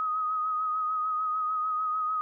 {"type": "tone with vibrato", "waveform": "sine", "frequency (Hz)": 1257, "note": "D#6", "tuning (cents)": 17, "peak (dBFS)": -26, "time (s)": [0, 2.21], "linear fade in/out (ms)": 0, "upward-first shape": "sine", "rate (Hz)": 6.7, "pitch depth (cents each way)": 28, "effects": []}